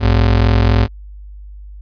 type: ring-modulated tone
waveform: square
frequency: 80.3 Hz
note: E2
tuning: 45 cents flat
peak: -7 dBFS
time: 0-0.88 s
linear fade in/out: 50 ms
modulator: 21.9 Hz
effects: added 50 Hz sine -31 dBFS peak until 1.81 s + resampled to 11025 Hz